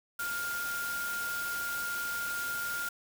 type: tone in noise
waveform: sine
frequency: 1407 Hz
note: F6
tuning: 12 cents sharp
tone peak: -33 dBFS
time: 0.19-2.89 s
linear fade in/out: 5 ms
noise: white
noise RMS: -40 dBFS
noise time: 0.19-2.89 s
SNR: +4 dB
effects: none